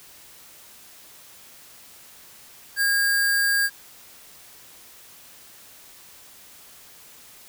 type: tone with sample-and-hold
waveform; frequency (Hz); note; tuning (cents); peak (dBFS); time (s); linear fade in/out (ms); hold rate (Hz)
sine; 1627; G#6; -36; -18; 2.76-3.7; 50; 6300
effects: white hiss -48 dBFS RMS until 7.48 s